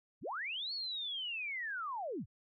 sine linear two-way sweep, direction up then down, 61.8 to 4456 to 65.5 Hz, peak -37 dBFS, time 0.21-2.26 s, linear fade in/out 50 ms, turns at 0.73 s, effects none

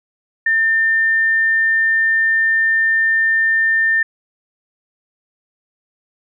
sine tone, 1800 Hz, A6, 39 cents sharp, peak -12 dBFS, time 0.46-4.03 s, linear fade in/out 5 ms, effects none

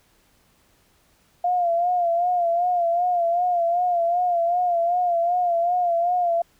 sine tone with vibrato, 698.5 Hz, F5, in tune, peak -18 dBFS, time 1.44-6.42 s, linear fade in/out 5 ms, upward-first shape sine, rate 2.6 Hz, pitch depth 61 cents each way, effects pink hiss -61 dBFS RMS until 6.59 s

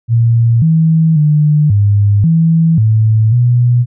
sine tone with pitch steps, 116.3 / 161.2 / 150.1 / 102.1 / 163.8 / 109.8 / 121.8 Hz, A#2 / E3 / D3 / G#2 / E3 / A2 / B2, -4 / -38 / +38 / -29 / -11 / -3 / -24 cents, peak -6 dBFS, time 0.08-3.86 s, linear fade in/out 50 ms, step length 540 ms, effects none

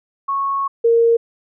sine tone pair in turn, 1102 / 463.3 Hz, C#6 / A#4, -11 / -11 cents, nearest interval octave + minor third, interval 1500 cents, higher first, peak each -17 / -10 dBFS, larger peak second, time 0.28-0.68 / 0.84-1.17 s, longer first, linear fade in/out 10 ms, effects none

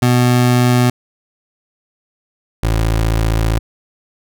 25% pulse tone pair in turn, 123.47 / 55.19 Hz, B2 / A1, 0 / +6 cents, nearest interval octave + major second, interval 1394 cents, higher first, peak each -6 / -9 dBFS, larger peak first, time 0.02-0.9 / 2.63-3.59 s, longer second, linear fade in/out 5 ms, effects none

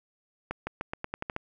accelerating click train, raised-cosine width 0.5 ms, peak -17 dBFS, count 9, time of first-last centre 0.51-1.364 s, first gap 160 ms, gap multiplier 0.88, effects none

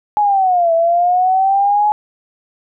sine linear two-way sweep, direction down then up, 847 to 657 to 847 Hz, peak -10 dBFS, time 0.17-1.92 s, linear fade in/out 0 ms, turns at 0.73 s, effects none

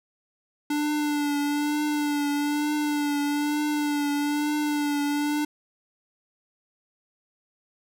square tone with vibrato, 293.7 Hz, D4, in tune, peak -24 dBFS, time 0.7-5.45 s, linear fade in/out 5 ms, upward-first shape triangle, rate 1.1 Hz, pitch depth 35 cents each way, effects none

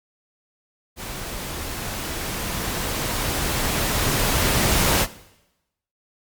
pink noise with level ramp, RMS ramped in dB -33 to -18 dBFS, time 0.96-5.07 s, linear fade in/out 50 ms, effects noise-tail reverb RT60 0.9 s tail -18 dB re dry + Opus 48 kbps

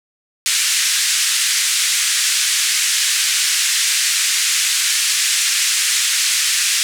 white band-pass noise, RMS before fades -17 dBFS, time 0.46-6.83 s, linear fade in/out 0 ms, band 1700 to 9000 Hz, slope 24 dB/octave, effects none

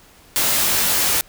white noise with comb filter, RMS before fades -18 dBFS, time 0.36-1.21 s, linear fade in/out 0 ms, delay 20 ms, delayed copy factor -0.7, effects pink hiss -49 dBFS RMS until 1.28 s

